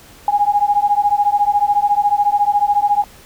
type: beating tone pair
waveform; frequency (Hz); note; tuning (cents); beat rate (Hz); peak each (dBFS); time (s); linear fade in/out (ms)
sine; 815 / 829; G#5 / G#5; -33 / -3; 14; -15; 0.28-3.04; 2
effects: pink hiss -43 dBFS RMS until 3.25 s